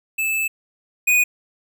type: tone pair in turn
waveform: square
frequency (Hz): 2624 / 2477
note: E7 / D#7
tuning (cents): -9 / -8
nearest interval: minor second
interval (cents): 99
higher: first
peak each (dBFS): -20 / -14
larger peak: second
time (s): 0.18-0.48 / 1.07-1.24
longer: first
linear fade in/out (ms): 10
effects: none